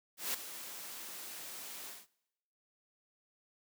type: noise with ADSR envelope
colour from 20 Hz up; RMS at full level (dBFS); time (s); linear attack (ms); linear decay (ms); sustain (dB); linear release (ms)
white; -34; 0.17-2.07; 170; 9; -12; 190
effects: noise-tail reverb RT60 0.9 s tail -23 dB re dry + high-pass 200 Hz 12 dB/octave